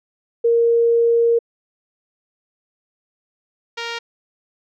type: tone pair in turn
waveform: sine / 5% pulse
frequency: 466.2 / 466.2 Hz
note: A#4 / A#4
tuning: 0 / 0 cents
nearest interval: unison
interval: 0 cents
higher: neither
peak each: -12 dBFS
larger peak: neither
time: 0.44-1.39 / 3.77-3.99 s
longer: first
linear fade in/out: 10 ms
effects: low-pass 4000 Hz 12 dB/octave